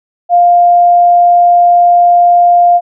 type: tone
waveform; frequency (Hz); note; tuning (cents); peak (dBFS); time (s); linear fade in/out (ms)
sine; 701; F5; +6; -3; 0.29-2.81; 50
effects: none